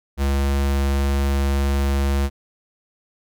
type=tone; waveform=square; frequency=69.3 Hz; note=C#2; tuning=in tune; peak=-18 dBFS; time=0.17-2.3 s; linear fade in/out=50 ms; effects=none